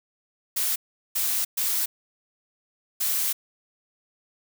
blue noise bursts at uneven times, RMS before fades -25 dBFS, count 4, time 0.56-0.76 / 1.15-1.45 / 1.57-1.86 / 3-3.33 s, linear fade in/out 10 ms, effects none

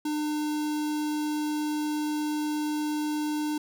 square tone with notch filter, 301.4 Hz, D4, 45 cents sharp, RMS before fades -29 dBFS, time 0.05-3.58 s, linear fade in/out 5 ms, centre 1900 Hz, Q 1.5, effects none

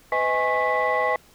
sine tone cluster, 505 / 632 / 829 / 1092 / 1981 Hz, B4 / D#5 / G#5 / C#6 / B6, +39 / +27 / -3 / -26 / +5 cents, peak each -25 dBFS, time 0.12-1.16 s, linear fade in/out 2 ms, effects tanh soft clip ceiling -13 dBFS + pink hiss -54 dBFS RMS until 1.34 s

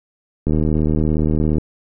click train, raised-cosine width 3 ms, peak -6 dBFS, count 87, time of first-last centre 0.47-1.583 s, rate 77.3 Hz, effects none

